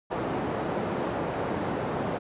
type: band-pass noise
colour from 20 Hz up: white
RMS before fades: -30 dBFS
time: 0.1-2.19 s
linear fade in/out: 20 ms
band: 110 to 670 Hz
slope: 12 dB/octave
effects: resampled to 8000 Hz